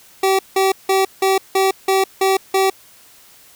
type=tone bursts; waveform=25% pulse; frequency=384.4 Hz; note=G4; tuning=34 cents flat; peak=-9 dBFS; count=8; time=0.23-2.7 s; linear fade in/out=5 ms; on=160 ms; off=170 ms; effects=white hiss -47 dBFS RMS until 3.55 s